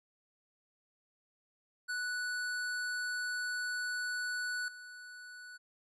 square tone with level steps, 1480 Hz, F#6, in tune, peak -35 / -48 dBFS, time 1.88-5.58 s, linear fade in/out 20 ms, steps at 4.68 s, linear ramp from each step 2 ms, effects resampled to 22050 Hz

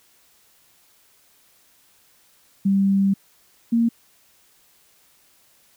sine tone pair in turn, 196 / 232 Hz, G3 / A#3, 0 / -8 cents, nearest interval minor third, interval 292 cents, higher second, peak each -15 dBFS, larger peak neither, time 2.65-3.14 / 3.72-3.89 s, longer first, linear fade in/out 10 ms, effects white hiss -58 dBFS RMS until 5.76 s

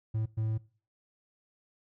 triangle tone bursts at uneven times, 110 Hz, A2, in tune, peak -26 dBFS, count 2, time 0.14-0.26 / 0.37-0.58 s, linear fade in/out 10 ms, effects noise-tail reverb RT60 0.4 s tail -21 dB re dry

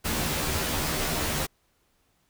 pink noise with comb filter, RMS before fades -28 dBFS, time 0.04-1.47 s, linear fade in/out 20 ms, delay 13 ms, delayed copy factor +0.85, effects pink hiss -69 dBFS RMS until 2.29 s

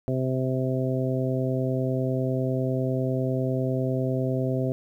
harmonic tone, 130 Hz, C3, 11 cents flat, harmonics 1 / 2 / 3 / 4 / 5, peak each -26 / -29 / -31 / -32 / -33 dBFS, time 0.08-4.72 s, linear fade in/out 0 ms, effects 10-bit

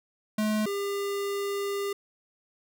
square tone pair in turn, 214.1 / 400.9 Hz, A3 / G4, -47 / +39 cents, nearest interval major seventh, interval 1086 cents, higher second, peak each -25 / -29 dBFS, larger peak first, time 0.38-0.66 / 0.66-1.93 s, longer second, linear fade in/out 5 ms, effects none

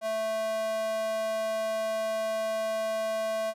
square tone with high-pass filter, 220 Hz, A3, in tune, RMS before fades -30 dBFS, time 0.01-3.54 s, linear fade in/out 50 ms, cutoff 610 Hz, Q 3.8, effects resampled to 32000 Hz

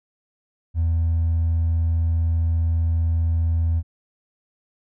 triangle tone with hard clipping, 82.41 Hz, E2, in tune, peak -17 dBFS, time 0.74-3.83 s, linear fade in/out 50 ms, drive 2 dB, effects none

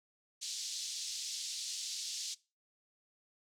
pink band-pass noise, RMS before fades -41 dBFS, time 0.41-2.35 s, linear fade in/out 20 ms, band 3900 to 7400 Hz, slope 24 dB/octave, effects noise-tail reverb RT60 0.3 s tail -21 dB re dry

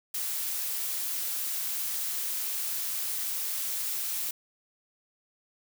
blue noise, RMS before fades -32 dBFS, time 0.14-4.31 s, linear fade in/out 5 ms, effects none

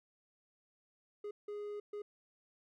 triangle tone bursts at uneven times, 414.2 Hz, G#4, 5 cents flat, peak -38 dBFS, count 3, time 1.24-1.31 / 1.48-1.8 / 1.93-2.02 s, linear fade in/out 5 ms, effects none

